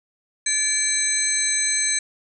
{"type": "tone cluster", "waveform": "sine", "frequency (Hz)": [1733, 2307, 4049, 6300, 8050], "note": ["A6", "D7", "B7", "G8", "B8"], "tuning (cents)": [-27, -31, 42, 8, 32], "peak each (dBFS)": [-29, -29, -28, -25, -22], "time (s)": [0.46, 1.99], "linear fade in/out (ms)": 5, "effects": []}